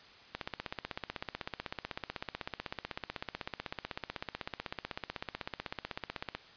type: click train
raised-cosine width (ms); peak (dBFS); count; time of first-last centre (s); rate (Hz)
0.3; -20; 97; 0.35-6.35; 16
effects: white hiss -56 dBFS RMS until 6.56 s + resampled to 11025 Hz